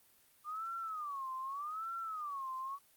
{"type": "tone with vibrato", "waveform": "sine", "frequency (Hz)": 1190, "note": "D6", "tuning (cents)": 22, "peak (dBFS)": -38, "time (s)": [0.44, 2.79], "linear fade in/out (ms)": 50, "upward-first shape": "sine", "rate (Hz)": 0.83, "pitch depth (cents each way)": 230, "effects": ["white hiss -67 dBFS RMS until 2.96 s", "Opus 32 kbps"]}